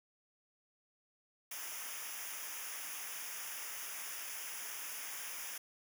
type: noise with comb filter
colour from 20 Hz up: white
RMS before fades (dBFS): -44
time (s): 1.51-5.58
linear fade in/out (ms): 5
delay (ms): 0.24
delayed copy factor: -0.95
effects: none